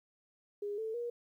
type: tone with pitch steps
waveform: sine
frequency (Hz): 410 / 442 / 476.4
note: G#4 / A4 / A#4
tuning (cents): -22 / +8 / +38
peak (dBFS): -35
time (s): 0.62-1.1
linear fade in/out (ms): 5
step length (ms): 160
effects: 12-bit